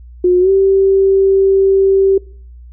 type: tone with pitch glide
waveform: sine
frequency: 360 to 388.1 Hz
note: F#4 to G4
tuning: -47 to -17 cents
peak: -7 dBFS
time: 0.24-2.18 s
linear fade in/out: 5 ms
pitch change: +130 cents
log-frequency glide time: 0.4-0.5 s
effects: noise-tail reverb RT60 0.6 s tail -25 dB re dry + added 60 Hz sine -33 dBFS peak until 2.72 s